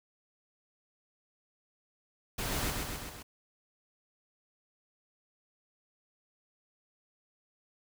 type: noise with echo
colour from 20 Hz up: pink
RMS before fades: -35 dBFS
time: 2.38-2.71 s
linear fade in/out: 10 ms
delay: 130 ms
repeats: 4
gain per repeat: -3 dB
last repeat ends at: 3.23 s
effects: none